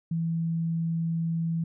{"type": "tone", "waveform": "sine", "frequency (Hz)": 165.2, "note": "E3", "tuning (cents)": 4, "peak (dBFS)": -25, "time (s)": [0.11, 1.64], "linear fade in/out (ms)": 5, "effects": []}